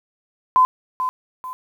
sine tone with echo, 1020 Hz, C6, 44 cents flat, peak -10 dBFS, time 0.56-0.65 s, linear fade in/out 0 ms, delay 440 ms, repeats 2, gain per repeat -9 dB, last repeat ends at 1.53 s, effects 8-bit

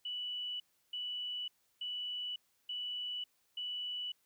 sine tone bursts, 2960 Hz, F#7, in tune, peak -37 dBFS, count 5, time 0.05-4.12 s, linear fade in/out 5 ms, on 550 ms, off 330 ms, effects white hiss -75 dBFS RMS until 4.25 s

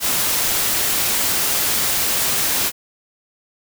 white noise, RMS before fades -19 dBFS, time 0-2.72 s, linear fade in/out 50 ms, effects none

